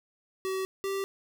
square tone pair in turn, 380.1 / 390.8 Hz, F#4 / G4, +47 / -5 cents, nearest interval unison, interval 48 cents, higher second, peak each -30 / -30 dBFS, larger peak neither, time 0.45-0.65 / 0.84-1.04 s, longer neither, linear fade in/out 0 ms, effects none

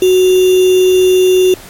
sine tone with sample-and-hold, 370 Hz, F#4, in tune, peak -5 dBFS, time 0.02-1.54 s, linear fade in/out 2 ms, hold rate 3150 Hz, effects pink hiss -34 dBFS RMS until 1.69 s + MP3 64 kbps

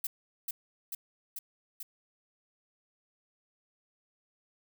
violet noise with echo, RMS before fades -33 dBFS, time 0.04-0.07 s, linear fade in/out 5 ms, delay 440 ms, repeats 4, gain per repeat -2 dB, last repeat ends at 1.83 s, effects none

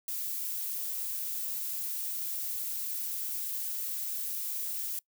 violet noise, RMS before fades -35 dBFS, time 0.08-4.99 s, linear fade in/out 2 ms, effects noise-tail reverb RT60 0.1 s tail -22 dB re dry

